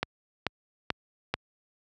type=click train; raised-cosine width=0.3 ms; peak=-10 dBFS; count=4; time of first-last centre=0.03-1.34 s; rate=2.29 Hz; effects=high-pass 60 Hz 12 dB/octave